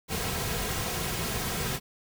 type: noise with comb filter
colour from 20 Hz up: pink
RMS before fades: -31 dBFS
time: 0.08-1.8 s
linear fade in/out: 50 ms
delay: 3.4 ms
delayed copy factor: -0.5
effects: none